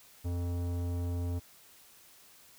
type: tone with tanh clipping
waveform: sine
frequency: 87.4 Hz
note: F2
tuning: 2 cents sharp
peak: -33 dBFS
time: 0.24-1.4 s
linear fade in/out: 20 ms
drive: 16 dB
effects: white hiss -58 dBFS RMS until 2.58 s